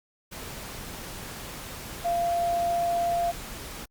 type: tone in noise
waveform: sine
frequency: 690 Hz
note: F5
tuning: 21 cents flat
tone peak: -23 dBFS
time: 2.04-3.32 s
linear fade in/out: 20 ms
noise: pink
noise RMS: -39 dBFS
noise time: 0.31-3.86 s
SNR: +13 dB
effects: Opus 48 kbps